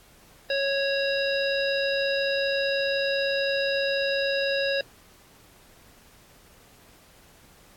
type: harmonic tone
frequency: 552 Hz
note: C#5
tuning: 7 cents flat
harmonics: 1 / 3 / 5 / 7 / 9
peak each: -25 / -30 / -32 / -33 / -35 dBFS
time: 0.5-4.81 s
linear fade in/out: 2 ms
effects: pink hiss -55 dBFS RMS until 7.76 s + AAC 64 kbps